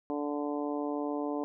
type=harmonic tone; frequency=146.2 Hz; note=D3; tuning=7 cents flat; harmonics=2 / 3 / 4 / 5 / 6 / 7; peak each=-33 / -37 / -39 / -41 / -43 / -44 dBFS; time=0.1-1.44 s; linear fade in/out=0 ms; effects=none

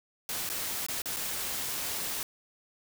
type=noise with dropouts; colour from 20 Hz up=white; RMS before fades=-34 dBFS; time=0.29-2.23 s; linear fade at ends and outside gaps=1 ms; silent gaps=0.491-0.499 / 0.865-0.885 / 1.019-1.057 / 1.163-1.168 s; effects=none

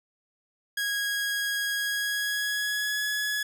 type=tone with pitch glide; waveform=sawtooth; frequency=1648 to 1690.4 Hz; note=G#6 to G#6; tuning=-14 to +30 cents; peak=-23 dBFS; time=0.77-3.43 s; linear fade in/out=5 ms; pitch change=+44 cents; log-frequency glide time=1.77-3.03 s; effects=none

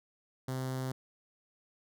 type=tone with notch filter; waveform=sawtooth; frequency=130.2 Hz; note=C3; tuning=8 cents flat; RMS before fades=-36 dBFS; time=0.48-0.92 s; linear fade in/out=5 ms; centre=2500 Hz; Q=1.6; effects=none

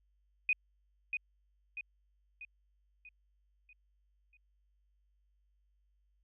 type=tone with echo; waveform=sine; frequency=2489 Hz; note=D#7; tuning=in tune; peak=-26 dBFS; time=0.49-0.53 s; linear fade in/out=2 ms; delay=640 ms; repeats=6; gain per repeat=-6 dB; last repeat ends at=4.37 s; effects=added 50 Hz sine -70 dBFS peak until 6.23 s

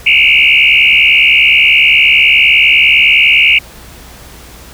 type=tone with frequency modulation; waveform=sine; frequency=2541 Hz; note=D#7; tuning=36 cents sharp; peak=-4 dBFS; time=0.06-3.59 s; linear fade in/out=10 ms; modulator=70.2 Hz; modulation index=4.8; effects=added 60 Hz sine -36 dBFS peak until 4.73 s + pink hiss -35 dBFS RMS until 4.73 s

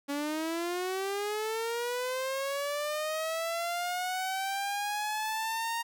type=linear sweep; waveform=sawtooth; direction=up; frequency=280 to 932.3 Hz; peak=-27 dBFS; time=0.08-5.83 s; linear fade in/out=20 ms; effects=none

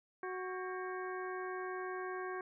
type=harmonic tone with a mistuned harmonic; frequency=370 Hz; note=F#4; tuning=in tune; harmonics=1 / 2 / 3 / 4 / 5 / 6; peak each=-41 / -47 / -45 / -47 / -53 / -57 dBFS; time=0.23-2.41 s; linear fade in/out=2 ms; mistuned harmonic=4; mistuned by=+130 cents; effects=none

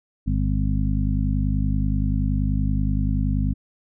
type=harmonic tone with a mistuned harmonic; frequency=50.5 Hz; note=G#1; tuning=48 cents flat; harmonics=1 / 2 / 3 / 4 / 5; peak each=-22 / -25 / -27 / -28 / -29 dBFS; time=0.26-3.54 s; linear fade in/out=20 ms; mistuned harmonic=5; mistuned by=+50 cents; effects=none

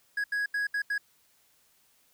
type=tone bursts at uneven times; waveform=triangle; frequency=1661.2 Hz; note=G#6; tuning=in tune; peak=-25 dBFS; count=5; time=0.17-0.24 / 0.32-0.46 / 0.54-0.67 / 0.74-0.82 / 0.9-0.98 s; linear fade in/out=5 ms; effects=white hiss -66 dBFS RMS until 2.13 s

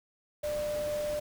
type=tone in noise; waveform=sine; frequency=596 Hz; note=D5; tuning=25 cents sharp; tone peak=-30 dBFS; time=0.43-1.2 s; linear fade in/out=10 ms; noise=pink; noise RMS=-43 dBFS; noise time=0.43-1.2 s; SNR=+10 dB; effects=none

